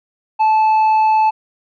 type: tone with tanh clipping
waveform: sine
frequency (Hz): 871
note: A5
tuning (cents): -18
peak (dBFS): -11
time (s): 0.39-1.31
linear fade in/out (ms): 20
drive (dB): 4
effects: none